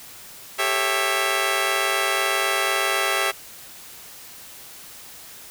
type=chord; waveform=10% pulse; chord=A dominant seventh; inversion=third; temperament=just; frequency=396 / 440 / 550 / 660 Hz; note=G4 / A4 / C#5 / E5; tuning=+18 / 0 / -14 / +2 cents; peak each=-17 / -23 / -19 / -17 dBFS; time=0.58-3.32 s; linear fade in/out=20 ms; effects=white hiss -42 dBFS RMS until 5.5 s